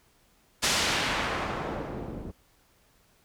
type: noise with low-pass filter sweep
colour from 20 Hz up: white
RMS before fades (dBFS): -30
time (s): 0.62-2.32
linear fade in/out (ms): 20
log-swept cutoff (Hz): 7100 to 240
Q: 0.73
effects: pink hiss -64 dBFS RMS until 3.24 s